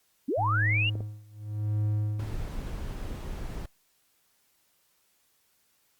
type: linear sweep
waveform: sine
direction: up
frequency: 220 to 2900 Hz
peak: -25 dBFS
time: 0.28-0.9 s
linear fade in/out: 10 ms
type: tone with tremolo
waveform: triangle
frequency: 105.5 Hz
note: G#2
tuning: 28 cents sharp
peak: -22 dBFS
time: 0.37-2.49 s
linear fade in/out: 20 ms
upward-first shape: sine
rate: 0.83 Hz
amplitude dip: 95%
type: clicks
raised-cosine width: 2 ms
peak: -26 dBFS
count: 2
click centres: 0.954 / 1.006 s
type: noise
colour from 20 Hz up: brown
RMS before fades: -35 dBFS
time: 2.19-3.66 s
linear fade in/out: 5 ms
effects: white hiss -69 dBFS RMS until 5.99 s + Opus 48 kbps